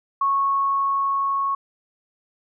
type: tone with level ramp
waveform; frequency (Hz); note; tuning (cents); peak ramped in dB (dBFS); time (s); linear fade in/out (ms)
sine; 1102; C#6; -11; -17 to -20; 0.21-1.55; 5
effects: none